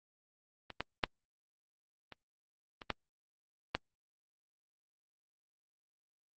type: clicks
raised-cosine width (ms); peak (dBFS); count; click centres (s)
0.3; -28 / -18 / -12 / -30 / -28 / -15 / -14; 7; 0.703 / 0.806 / 1.038 / 2.123 / 2.818 / 2.903 / 3.75
effects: Opus 24 kbps